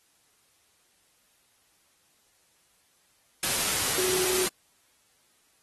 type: tone in noise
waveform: sine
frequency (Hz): 370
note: F#4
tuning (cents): 0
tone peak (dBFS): -28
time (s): 3.98-4.45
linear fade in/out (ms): 2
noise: white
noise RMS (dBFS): -27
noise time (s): 3.43-4.48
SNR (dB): -4
effects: white hiss -66 dBFS RMS until 5.62 s + AAC 32 kbps